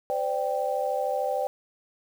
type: chord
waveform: sine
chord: C suspended second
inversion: none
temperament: equal with one note detuned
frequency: 514 / 587.3 / 784 Hz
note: C5 / D5 / G5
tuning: -31 / 0 / 0 cents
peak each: -29 dBFS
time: 0.1-1.47 s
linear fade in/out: 0 ms
effects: 8-bit